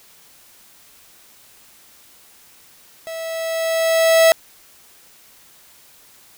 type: tone with level ramp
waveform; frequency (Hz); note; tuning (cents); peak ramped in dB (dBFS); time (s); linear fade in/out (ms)
45% pulse; 653; E5; -17; -28 to -8; 3.07-4.32; 0
effects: white hiss -49 dBFS RMS until 6.37 s